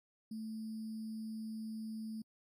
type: tone with sample-and-hold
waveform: sine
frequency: 220 Hz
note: A3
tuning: in tune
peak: -40 dBFS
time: 0.31-2.22 s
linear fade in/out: 5 ms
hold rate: 4900 Hz
effects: AAC 64 kbps